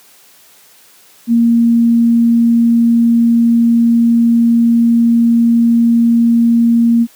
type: tone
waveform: sine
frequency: 233.1 Hz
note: A#3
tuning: in tune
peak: -6 dBFS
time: 1.27-7.07 s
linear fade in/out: 50 ms
effects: white hiss -45 dBFS RMS until 7.15 s + high-pass 150 Hz 12 dB/octave